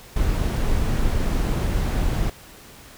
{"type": "noise", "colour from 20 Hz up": "brown", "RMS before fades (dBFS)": -21, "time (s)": [0.16, 2.3], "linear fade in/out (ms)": 5, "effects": ["pink hiss -45 dBFS RMS until 2.97 s"]}